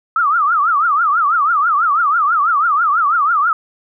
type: tone with vibrato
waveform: sine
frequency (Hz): 1262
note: D#6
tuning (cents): +24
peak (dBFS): -11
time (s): 0.16-3.53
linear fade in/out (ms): 2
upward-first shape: triangle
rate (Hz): 6.1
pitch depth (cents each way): 230
effects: none